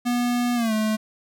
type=tone with pitch glide; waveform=square; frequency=242.9 to 216.4 Hz; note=B3 to A3; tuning=-29 to -29 cents; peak=-21 dBFS; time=0.05-0.97 s; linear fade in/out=20 ms; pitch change=-200 cents; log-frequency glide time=0.55-0.73 s; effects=none